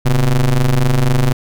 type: ring-modulated tone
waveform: square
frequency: 61.4 Hz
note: B1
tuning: 9 cents flat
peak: -8 dBFS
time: 0.05-1.33 s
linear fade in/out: 10 ms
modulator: 73.4 Hz
effects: none